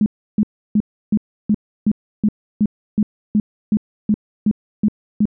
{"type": "tone bursts", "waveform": "sine", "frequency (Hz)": 211, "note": "G#3", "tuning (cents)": 28, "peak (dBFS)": -11, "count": 15, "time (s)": [0.01, 5.255], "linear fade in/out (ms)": 2, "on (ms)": 51, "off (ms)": 320, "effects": []}